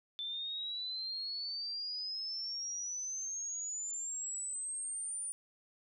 sine exponential sweep, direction up, 3520 to 9397 Hz, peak -37 dBFS, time 0.19-5.32 s, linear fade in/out 0 ms, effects none

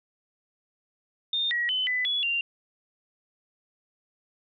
sine tone with pitch steps, 3639 / 1911 / 3033 / 2000 / 3393 / 2778 Hz, A#7 / A#6 / F#7 / B6 / G#7 / F7, -42 / +43 / +42 / +21 / +36 / -10 cents, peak -24 dBFS, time 1.33-2.41 s, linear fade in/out 2 ms, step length 180 ms, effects none

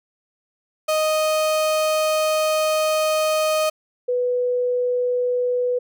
35% pulse / sine tone pair in turn, 622.3 / 493.9 Hz, D#5 / B4, 0 / 0 cents, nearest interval major third, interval 400 cents, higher first, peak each -16 / -18 dBFS, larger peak first, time 0.88-3.7 / 4.08-5.79 s, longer first, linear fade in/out 10 ms, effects none

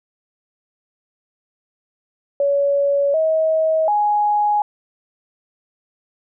sine tone with pitch steps, 564 / 637 / 833 Hz, C#5 / D#5 / G#5, +30 / +41 / +5 cents, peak -14 dBFS, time 2.4-4.62 s, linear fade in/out 2 ms, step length 740 ms, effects none

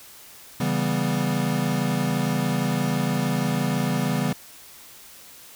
square chord, C# half-diminished seventh, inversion none, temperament equal, 138.59 / 164.81 / 196 / 246.9 Hz, C#3 / E3 / G3 / B3, 0 / 0 / 0 / 0 cents, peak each -28 dBFS, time 0.6-4.33 s, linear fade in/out 5 ms, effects white hiss -46 dBFS RMS until 5.55 s

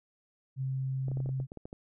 sine tone, 132.6 Hz, C3, 23 cents sharp, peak -30 dBFS, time 0.56-1.47 s, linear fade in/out 50 ms
clicks, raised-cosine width 2 ms, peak -29 dBFS, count 11, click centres 1.083 / 1.116 / 1.172 / 1.203 / 1.26 / 1.291 / 1.401 / 1.519 / 1.573 / 1.655 / 1.729 s
effects none

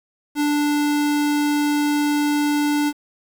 square tone, 293.7 Hz, D4, in tune, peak -18 dBFS, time 0.35-2.93 s, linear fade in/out 50 ms, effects 8-bit

